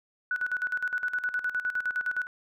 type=tone with tremolo; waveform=sine; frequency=1480 Hz; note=F#6; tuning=in tune; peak=-25 dBFS; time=0.31-2.27 s; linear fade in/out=2 ms; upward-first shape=square; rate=9.7 Hz; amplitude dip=75%; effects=none